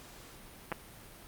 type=clicks; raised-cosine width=0.5 ms; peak=-19 dBFS; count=2; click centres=0.718 / 0.724 s; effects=pink hiss -52 dBFS RMS until 1.27 s + Opus 48 kbps